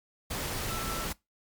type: tone in noise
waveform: sine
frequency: 1331 Hz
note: E6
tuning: 16 cents sharp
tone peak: -38 dBFS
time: 0.69-1.05 s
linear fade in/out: 10 ms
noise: pink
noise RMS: -34 dBFS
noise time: 0.3-1.13 s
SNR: -7 dB
effects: noise-tail reverb RT60 0.2 s tail -22 dB re dry + MP3 96 kbps